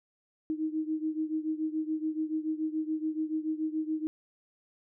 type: beating tone pair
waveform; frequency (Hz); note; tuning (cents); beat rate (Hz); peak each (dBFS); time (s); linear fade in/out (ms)
sine; 311.1 / 318.1; D#4 / D#4; 0 / +38; 7; -31 / -34; 0.5-4.07; 0
effects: none